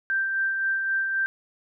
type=tone with tremolo; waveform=sine; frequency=1570 Hz; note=G6; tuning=2 cents sharp; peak=-21 dBFS; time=0.1-1.26 s; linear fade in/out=0 ms; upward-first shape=sine; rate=3.8 Hz; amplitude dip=35%; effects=none